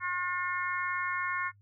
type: harmonic tone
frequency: 358.8 Hz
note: F4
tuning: 47 cents sharp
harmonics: 3 / 4 / 5 / 6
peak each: -34 / -35 / -36 / -37 dBFS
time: 0-1.52 s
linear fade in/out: 50 ms
effects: noise-tail reverb RT60 0.1 s tail -24 dB re dry + added 101 Hz sine -58 dBFS peak until 1.61 s